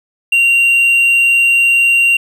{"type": "tone", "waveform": "triangle", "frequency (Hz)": 2762, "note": "F7", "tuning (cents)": -20, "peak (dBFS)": -6, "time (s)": [0.32, 2.17], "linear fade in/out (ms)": 5, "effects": []}